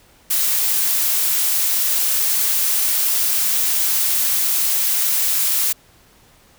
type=noise; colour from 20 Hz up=blue; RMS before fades=-18 dBFS; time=0.3-5.73 s; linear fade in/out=10 ms; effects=pink hiss -52 dBFS RMS until 6.58 s